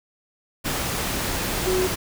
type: tone in noise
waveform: sine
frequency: 370 Hz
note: F#4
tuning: in tune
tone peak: -20 dBFS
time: 1.66-1.88 s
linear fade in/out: 20 ms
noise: pink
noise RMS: -26 dBFS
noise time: 0.64-1.96 s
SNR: +3 dB
effects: none